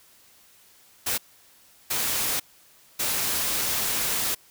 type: noise bursts at uneven times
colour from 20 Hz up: white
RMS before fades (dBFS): -26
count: 3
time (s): 1.06-1.18 / 1.9-2.4 / 2.99-4.35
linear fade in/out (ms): 10
effects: white hiss -56 dBFS RMS until 4.5 s